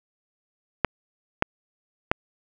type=clicks; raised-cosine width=0.5 ms; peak=-3 dBFS; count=3; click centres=0.847 / 1.424 / 2.115 s; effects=none